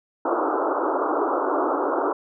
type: band-pass noise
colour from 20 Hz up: pink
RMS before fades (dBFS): -23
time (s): 0.25-2.13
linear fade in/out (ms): 5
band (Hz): 280 to 1400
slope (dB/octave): 96
effects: none